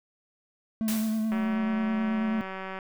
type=tone with vibrato; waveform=triangle; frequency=219.3 Hz; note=A3; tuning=6 cents flat; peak=-23 dBFS; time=0.81-2.41 s; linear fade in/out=0 ms; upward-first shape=sine; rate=9.3 Hz; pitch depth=26 cents each way
type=noise with exponential decay; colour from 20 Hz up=white; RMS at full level=-32 dBFS; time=0.88-1.57 s; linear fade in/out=1 ms; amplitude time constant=150 ms
type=click train; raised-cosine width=0.5 ms; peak=-22 dBFS; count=280; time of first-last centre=1.32-2.788 s; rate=190 Hz
effects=none